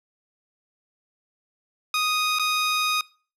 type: tone with dropouts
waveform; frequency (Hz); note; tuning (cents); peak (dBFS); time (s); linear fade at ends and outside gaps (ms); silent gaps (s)
15% pulse; 1244.5; D#6; 0; -15; 1.94-3.01; 2; 2.387-2.395
effects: noise-tail reverb RT60 0.4 s tail -23 dB re dry + low-pass 11000 Hz 12 dB/octave